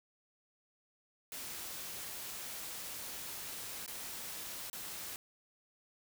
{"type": "noise with dropouts", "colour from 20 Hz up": "white", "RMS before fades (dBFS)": -44, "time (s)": [1.32, 5.16], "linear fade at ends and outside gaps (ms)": 1, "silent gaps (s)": [[3.862, 3.878], [4.699, 4.73]], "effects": []}